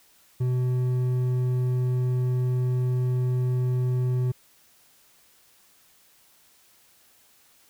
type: tone with hard clipping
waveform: triangle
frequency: 125.8 Hz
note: B2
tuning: 32 cents sharp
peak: -23 dBFS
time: 0.4-4.32 s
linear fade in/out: 10 ms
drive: 9 dB
effects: white hiss -59 dBFS RMS until 7.69 s